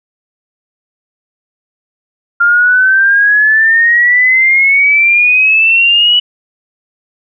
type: exponential sweep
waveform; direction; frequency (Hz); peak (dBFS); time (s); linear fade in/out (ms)
sine; up; 1393 to 2960; -5; 2.4-6.2; 10
effects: none